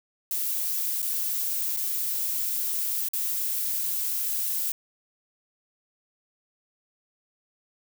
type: noise with dropouts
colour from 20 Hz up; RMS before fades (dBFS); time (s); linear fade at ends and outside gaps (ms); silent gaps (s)
violet; -28; 0.31-4.72; 2; 1.02-1.026 / 1.765-1.771 / 3.086-3.134
effects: none